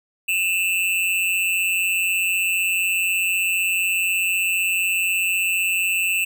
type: tone with amplitude modulation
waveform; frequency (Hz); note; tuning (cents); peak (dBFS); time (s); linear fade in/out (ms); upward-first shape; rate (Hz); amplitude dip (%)
square; 2665; E7; +18; -16; 0.28-6.25; 10; sine; 184; 75
effects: none